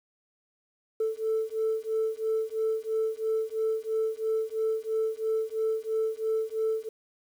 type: beating tone pair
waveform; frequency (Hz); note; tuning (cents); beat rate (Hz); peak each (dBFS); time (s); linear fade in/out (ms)
sine; 440 / 443; A4 / A4; 0 / +12; 3; -28; 1-6.89; 5
effects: tanh soft clip ceiling -21 dBFS + 9-bit